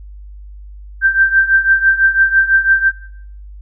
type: tone with tremolo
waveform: sine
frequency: 1568 Hz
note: G6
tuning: in tune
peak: -5 dBFS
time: 1.01-2.92 s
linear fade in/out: 50 ms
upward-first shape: triangle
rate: 6 Hz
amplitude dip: 85%
effects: noise-tail reverb RT60 0.6 s tail -17 dB re dry + added 50 Hz sine -31 dBFS peak until 3.61 s